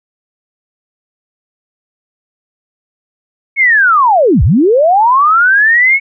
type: linear two-way sweep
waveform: sine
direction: down then up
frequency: 2229 to 54.6 to 2229 Hz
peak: -5 dBFS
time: 3.56-6 s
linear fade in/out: 50 ms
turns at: 4.43 s
effects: none